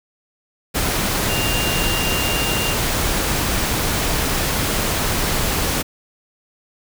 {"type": "tone in noise", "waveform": "sine", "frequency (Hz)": 2794, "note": "F7", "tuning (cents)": 0, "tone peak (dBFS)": -24, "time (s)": [1.28, 2.74], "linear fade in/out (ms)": 20, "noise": "pink", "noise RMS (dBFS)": -20, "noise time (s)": [0.74, 5.83], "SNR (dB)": -7, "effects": []}